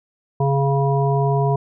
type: harmonic tone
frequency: 138.59 Hz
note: C#3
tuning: in tune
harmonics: 1 / 3 / 5 / 7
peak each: -17 / -22 / -24 / -25 dBFS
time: 0.4-1.56 s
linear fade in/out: 5 ms
effects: none